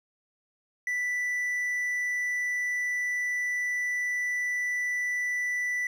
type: tone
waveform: triangle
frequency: 1975.5 Hz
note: B6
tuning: in tune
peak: -25 dBFS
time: 0.87-5.87 s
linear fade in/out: 2 ms
effects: none